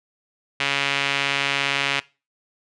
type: tone with band-pass filter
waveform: sawtooth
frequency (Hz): 139.8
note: C#3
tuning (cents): +15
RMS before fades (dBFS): -23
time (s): 0.6-2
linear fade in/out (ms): 5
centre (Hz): 2600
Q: 2
effects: noise-tail reverb RT60 0.3 s tail -21 dB re dry + resampled to 22050 Hz